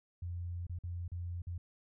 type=tone with dropouts; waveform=sine; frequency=87.31 Hz; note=F2; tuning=in tune; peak=-37 dBFS; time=0.22-1.58 s; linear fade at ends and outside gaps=5 ms; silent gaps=0.668-0.695 / 0.788-0.836 / 1.08-1.117 / 1.42-1.469 s; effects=none